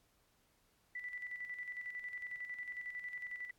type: tone with tremolo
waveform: sine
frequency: 1975.5 Hz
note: B6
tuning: in tune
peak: -40 dBFS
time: 0.95-3.51 s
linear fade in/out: 5 ms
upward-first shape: square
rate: 11 Hz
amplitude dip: 55%
effects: pink hiss -74 dBFS RMS until 3.58 s + AAC 64 kbps